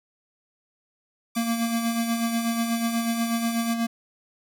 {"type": "tone with vibrato", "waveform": "5% pulse", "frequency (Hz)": 1166, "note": "D6", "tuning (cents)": -13, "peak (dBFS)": -23, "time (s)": [1.35, 3.74], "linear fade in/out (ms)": 5, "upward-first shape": "square", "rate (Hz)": 3.9, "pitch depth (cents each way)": 9}
{"type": "tone with tremolo", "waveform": "square", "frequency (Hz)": 231.1, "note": "A#3", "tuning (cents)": -15, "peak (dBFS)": -22, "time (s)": [1.36, 3.87], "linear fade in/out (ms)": 10, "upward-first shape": "sine", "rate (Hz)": 8.2, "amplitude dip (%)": 50}
{"effects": []}